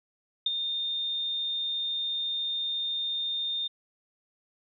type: tone with ADSR envelope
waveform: sine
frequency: 3637 Hz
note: A#7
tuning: 43 cents flat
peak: -21 dBFS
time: 0.46-3.68 s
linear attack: 4 ms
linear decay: 24 ms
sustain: -7 dB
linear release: 13 ms
effects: none